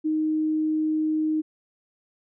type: tone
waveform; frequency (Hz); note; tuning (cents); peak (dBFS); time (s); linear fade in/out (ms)
sine; 311.1; D#4; 0; -21; 0.04-1.42; 20
effects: none